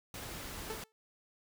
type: noise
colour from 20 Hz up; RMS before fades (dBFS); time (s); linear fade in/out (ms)
pink; -44; 0.14-0.84; 2
type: tone with exponential decay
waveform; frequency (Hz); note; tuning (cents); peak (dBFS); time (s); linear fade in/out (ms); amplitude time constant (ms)
sawtooth; 440; A4; 0; -33; 0.7-0.92; 0; 47
effects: none